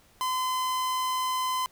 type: tone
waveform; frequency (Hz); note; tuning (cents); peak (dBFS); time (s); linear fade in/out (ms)
45% pulse; 1023; C6; -39; -26; 0.21-1.66; 0
effects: pink hiss -60 dBFS RMS until 1.71 s